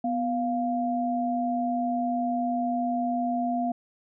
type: tone pair together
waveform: sine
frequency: 246.9 / 698.3 Hz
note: B3 / F5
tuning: 0 / 0 cents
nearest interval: octave + tritone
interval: 1800 cents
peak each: -27 dBFS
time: 0.04-3.72 s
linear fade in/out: 5 ms
effects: none